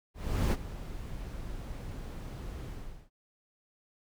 brown noise with ADSR envelope, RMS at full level -24 dBFS, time 0.14-3.1 s, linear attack 380 ms, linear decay 41 ms, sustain -16 dB, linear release 380 ms, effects none

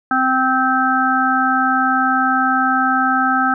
harmonic tone, 260 Hz, C4, 11 cents flat, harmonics 1 / 3 / 5 / 6, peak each -20 / -19 / -17 / -19 dBFS, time 0.11-3.54 s, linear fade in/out 2 ms, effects none

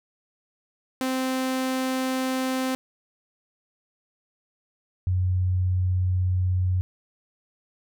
sawtooth / sine tone pair in turn, 260 / 91.63 Hz, C4 / F#2, -11 / -16 cents, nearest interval octave + tritone, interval 1805 cents, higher first, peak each -20 dBFS, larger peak neither, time 1.01-2.75 / 5.07-6.81 s, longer neither, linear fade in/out 0 ms, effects none

